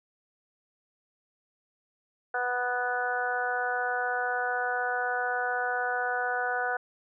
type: harmonic tone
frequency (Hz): 246.9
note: B3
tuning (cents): 0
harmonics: 2 / 3 / 4 / 5 / 6 / 7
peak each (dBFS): -35 / -31 / -40 / -39 / -30 / -40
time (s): 2.34-6.77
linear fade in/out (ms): 5
effects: none